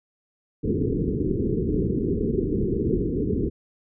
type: low-pass noise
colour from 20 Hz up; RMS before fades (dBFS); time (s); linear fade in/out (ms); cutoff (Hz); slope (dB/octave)
white; -24; 0.63-3.5; 20; 450; 96
effects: none